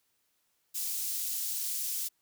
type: high-pass noise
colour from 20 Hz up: white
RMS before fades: -34 dBFS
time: 0.74-2.09 s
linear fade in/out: 20 ms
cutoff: 5200 Hz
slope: 12 dB/octave
effects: white hiss -75 dBFS RMS until 2.21 s